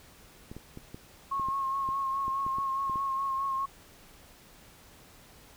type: clicks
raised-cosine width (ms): 3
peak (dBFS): -29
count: 12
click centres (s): 0.515 / 0.566 / 0.774 / 0.945 / 1.397 / 1.486 / 1.889 / 2.281 / 2.465 / 2.585 / 2.897 / 2.958
type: tone with vibrato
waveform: sine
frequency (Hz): 1083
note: C#6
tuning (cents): -41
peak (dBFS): -28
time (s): 1.31-3.66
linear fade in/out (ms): 10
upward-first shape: sine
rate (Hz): 4.8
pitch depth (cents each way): 28
effects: pink hiss -55 dBFS RMS until 5.56 s